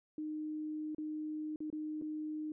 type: tone with dropouts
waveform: sine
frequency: 307.1 Hz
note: D#4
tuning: 23 cents flat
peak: -37 dBFS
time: 0.18-2.52 s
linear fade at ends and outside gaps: 2 ms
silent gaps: 0.948-0.982 / 1.56-1.604 / 1.702-1.727 / 2.014-2.021 s
effects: none